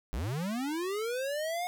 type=linear sweep; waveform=square; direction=up; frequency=46.25 to 728 Hz; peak=-32 dBFS; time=0.13-1.67 s; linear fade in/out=0 ms; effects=none